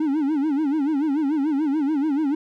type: tone with vibrato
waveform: triangle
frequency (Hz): 293.7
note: D4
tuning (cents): 0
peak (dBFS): -17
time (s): 0-2.35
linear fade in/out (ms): 5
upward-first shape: sine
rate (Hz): 6.9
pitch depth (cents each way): 150
effects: none